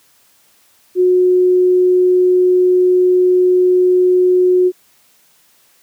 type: tone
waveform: sine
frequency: 364.1 Hz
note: F#4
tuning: 28 cents flat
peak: -8 dBFS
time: 0.95-4.72 s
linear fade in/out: 50 ms
effects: white hiss -53 dBFS RMS until 5.82 s + high-pass 80 Hz 12 dB/octave